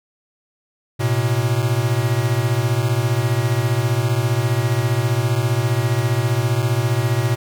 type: beating tone pair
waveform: square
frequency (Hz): 112.1 / 127.1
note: A2 / C3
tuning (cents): +33 / -50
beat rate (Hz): 15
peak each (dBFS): -20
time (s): 0.99-7.36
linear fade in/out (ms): 20
effects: none